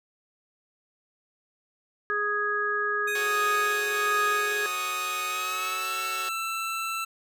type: harmonic tone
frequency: 415.3 Hz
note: G#4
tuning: in tune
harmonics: 1 / 3 / 4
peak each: -32 / -29 / -27 dBFS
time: 2.1-4.66 s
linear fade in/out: 0 ms
type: tone with pitch glide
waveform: 25% pulse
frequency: 1244.5 to 1333.8 Hz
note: D#6 to E6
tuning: 0 to +20 cents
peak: -25 dBFS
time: 3.07-7.05 s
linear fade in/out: 10 ms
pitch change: +120 cents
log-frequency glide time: 5.27-5.92 s
type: chord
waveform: 5% pulse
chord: F# minor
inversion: none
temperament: equal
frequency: 370 / 440 / 554.4 Hz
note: F#4 / A4 / C#5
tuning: 0 / 0 / 0 cents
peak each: -27 / -30 / -28 dBFS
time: 3.15-6.29 s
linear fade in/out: 2 ms
effects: none